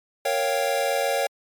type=chord; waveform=square; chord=G half-diminished seventh; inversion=first; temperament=equal; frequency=466.2 / 554.4 / 698.5 / 784 Hz; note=Bb4 / Db5 / F5 / G5; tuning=0 / 0 / 0 / 0 cents; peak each=-30 / -25 / -29 / -29 dBFS; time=0.25-1.27 s; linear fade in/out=5 ms; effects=MP3 96 kbps